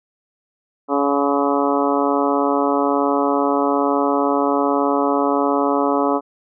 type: harmonic tone with a mistuned harmonic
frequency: 141.2 Hz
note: C#3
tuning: 32 cents sharp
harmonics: 2 / 3 / 4 / 5 / 6 / 7 / 8 / 9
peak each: -20 / -22 / -23 / -24 / -25 / -25 / -26 / -27 dBFS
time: 0.88-6.21 s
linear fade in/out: 50 ms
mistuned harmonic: 7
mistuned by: +31 cents
effects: none

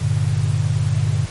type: chord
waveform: sine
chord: G minor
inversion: none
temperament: equal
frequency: 98 / 116.54 / 146.83 Hz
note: G2 / Bb2 / D3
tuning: 0 / 0 / 0 cents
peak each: -20 dBFS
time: 0.01-1.26 s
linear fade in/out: 10 ms
effects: pink hiss -35 dBFS RMS until 1.3 s + MP3 48 kbps

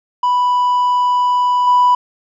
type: tone with level steps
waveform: triangle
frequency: 987.8 Hz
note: B5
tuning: in tune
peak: -9 / -5 dBFS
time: 0.23-1.95 s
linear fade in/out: 5 ms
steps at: 1.67 s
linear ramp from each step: 5 ms
effects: tanh soft clip ceiling -4 dBFS + resampled to 16000 Hz

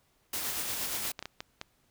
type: noise with tremolo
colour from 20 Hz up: white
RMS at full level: -33 dBFS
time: 0.33-1.12 s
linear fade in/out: 5 ms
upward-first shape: sine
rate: 8.5 Hz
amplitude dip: 30%
type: clicks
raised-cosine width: 0.2 ms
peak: -20 dBFS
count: 6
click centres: 1.053 / 1.192 / 1.226 / 1.256 / 1.405 / 1.614 s
effects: pink hiss -70 dBFS RMS until 1.9 s

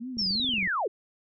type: tone with vibrato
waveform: sine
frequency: 220 Hz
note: A3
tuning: in tune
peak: -33 dBFS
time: 0-0.68 s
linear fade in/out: 20 ms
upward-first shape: sine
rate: 2.7 Hz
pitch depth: 290 cents each way
type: click train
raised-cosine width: 3 ms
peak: -31 dBFS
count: 12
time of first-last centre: 0.17-0.675 s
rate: 21.8 Hz
type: linear sweep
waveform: sine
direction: down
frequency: 5588 to 330 Hz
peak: -25 dBFS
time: 0.18-0.88 s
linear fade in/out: 10 ms
effects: none

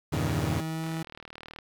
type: chord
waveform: sawtooth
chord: E diminished seventh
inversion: none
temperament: equal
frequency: 82.41 / 98 / 116.54 / 138.59 Hz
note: E2 / G2 / Bb2 / Db3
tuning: 0 / 0 / 0 / 0 cents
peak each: -29 dBFS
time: 0.12-0.61 s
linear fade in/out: 10 ms
type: tone with pitch glide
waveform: 30% pulse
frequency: 156.5 to 161.93 Hz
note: D#3 to E3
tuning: +10 to -31 cents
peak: -28 dBFS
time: 0.13-1.03 s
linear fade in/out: 5 ms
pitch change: +59 cents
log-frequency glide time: 0.31-0.89 s
type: click train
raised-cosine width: 0.3 ms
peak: -26 dBFS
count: 30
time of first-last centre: 0.84-1.587 s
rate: 38.8 Hz
effects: 9-bit

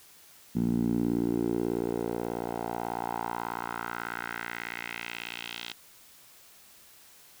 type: tone with band-pass filter sweep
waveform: 10% pulse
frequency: 58.27 Hz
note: A#1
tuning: in tune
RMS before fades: -32 dBFS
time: 0.55-5.73 s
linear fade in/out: 10 ms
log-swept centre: 210 to 3500 Hz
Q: 2.6
effects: white hiss -55 dBFS RMS until 7.4 s

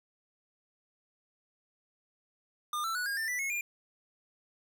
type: tone with pitch steps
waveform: square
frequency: 1209 / 1333.7 / 1471.4 / 1623.2 / 1790.6 / 1975.4 / 2179 / 2404 Hz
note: D6 / E6 / F#6 / G#6 / A6 / B6 / C#7 / D7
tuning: +50 / +20 / -10 / -40 / +30 / 0 / -30 / +40 cents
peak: -32 dBFS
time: 2.73-3.61 s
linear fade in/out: 2 ms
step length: 110 ms
effects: none

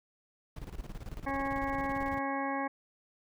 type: noise with tremolo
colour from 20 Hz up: brown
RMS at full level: -40 dBFS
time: 0.56-2.19 s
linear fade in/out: 5 ms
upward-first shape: square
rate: 18 Hz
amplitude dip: 75%
type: harmonic tone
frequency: 274.4 Hz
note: C#4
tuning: 17 cents flat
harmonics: 1 / 2 / 3 / 4 / 6 / 7 / 8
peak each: -36 / -39 / -36 / -38 / -42 / -44 / -44 dBFS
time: 1.26-2.68 s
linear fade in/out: 10 ms
effects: none

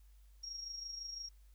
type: tone with amplitude modulation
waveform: sine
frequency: 5590 Hz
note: F8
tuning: 1 cent sharp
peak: -40 dBFS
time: 0.43-1.29 s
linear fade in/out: 10 ms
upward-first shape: sine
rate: 25.9 Hz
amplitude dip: 55%
effects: added 50 Hz sine -58 dBFS peak until 1.54 s + white hiss -75 dBFS RMS until 1.54 s

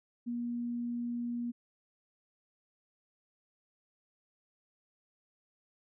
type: tone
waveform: sine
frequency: 238.9 Hz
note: A#3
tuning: 43 cents sharp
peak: -33 dBFS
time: 0.26-1.52 s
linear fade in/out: 20 ms
effects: none

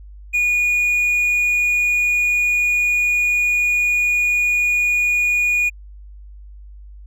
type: tone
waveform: triangle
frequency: 2449 Hz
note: D#7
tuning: 28 cents flat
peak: -13 dBFS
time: 0.33-5.7 s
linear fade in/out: 20 ms
effects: added 50 Hz sine -36 dBFS peak until 7.06 s

